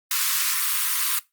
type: high-pass noise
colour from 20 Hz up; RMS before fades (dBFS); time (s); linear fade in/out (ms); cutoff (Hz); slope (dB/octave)
white; -23; 0.11-1.19; 2; 990; 96
effects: noise-tail reverb RT60 0.2 s tail -20 dB re dry + Opus 32 kbps